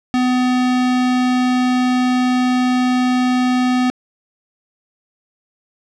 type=tone; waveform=square; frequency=251.4 Hz; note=B3; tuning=31 cents sharp; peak=-14 dBFS; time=0.14-3.9 s; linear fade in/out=0 ms; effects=low-pass 5000 Hz 12 dB/octave